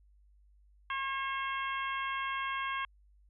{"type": "harmonic tone", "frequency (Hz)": 540, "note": "C#5", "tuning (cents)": -45, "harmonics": [2, 3, 4, 5, 6], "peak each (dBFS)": [-35, -39, -41, -43, -45], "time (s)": [0.9, 2.85], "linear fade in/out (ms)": 2, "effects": ["added 50 Hz sine -60 dBFS peak until 3.29 s"]}